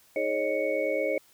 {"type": "tone cluster", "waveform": "sine", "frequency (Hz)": [316.3, 420.8, 543, 612, 2223], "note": ["D#4", "G#4", "C#5", "D#5", "C#7"], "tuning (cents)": [29, 23, -36, -29, 4], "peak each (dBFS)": [-35, -33, -28, -31, -34], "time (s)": [0.16, 1.18], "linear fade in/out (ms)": 2, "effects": ["white hiss -60 dBFS RMS until 1.33 s"]}